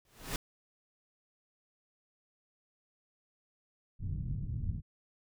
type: noise with exponential growth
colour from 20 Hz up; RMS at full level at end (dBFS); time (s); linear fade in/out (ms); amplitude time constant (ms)
pink; -33; 0.05-0.36; 2; 66
type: low-pass noise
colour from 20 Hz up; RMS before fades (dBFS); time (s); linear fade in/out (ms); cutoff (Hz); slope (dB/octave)
white; -36; 3.99-4.82; 50; 140; 24
effects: none